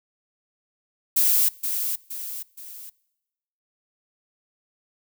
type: noise with echo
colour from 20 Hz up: violet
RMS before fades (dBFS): -19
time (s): 1.16-1.49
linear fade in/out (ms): 10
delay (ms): 470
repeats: 3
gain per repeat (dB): -7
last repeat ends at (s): 2.9
effects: noise-tail reverb RT60 1.0 s tail -24 dB re dry